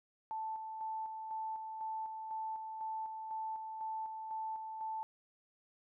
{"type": "tone with tremolo", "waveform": "sine", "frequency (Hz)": 880, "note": "A5", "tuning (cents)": 0, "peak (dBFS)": -37, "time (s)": [0.31, 5.03], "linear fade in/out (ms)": 0, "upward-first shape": "square", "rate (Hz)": 2, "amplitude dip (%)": 40, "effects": []}